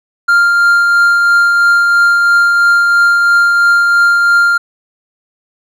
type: tone with tremolo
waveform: triangle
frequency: 1396.9 Hz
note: F6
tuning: in tune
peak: -3 dBFS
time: 0.28-4.58 s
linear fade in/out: 10 ms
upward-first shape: triangle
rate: 3 Hz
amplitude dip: 30%
effects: none